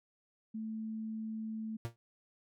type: tone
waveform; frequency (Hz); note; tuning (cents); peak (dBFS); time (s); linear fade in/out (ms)
sine; 220; A3; 0; -37; 0.54-1.77; 10
type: tone with exponential decay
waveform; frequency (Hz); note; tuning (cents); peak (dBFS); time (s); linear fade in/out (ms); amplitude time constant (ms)
45% pulse; 116.54; A#2; 0; -32; 1.85-1.96; 0; 22
effects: none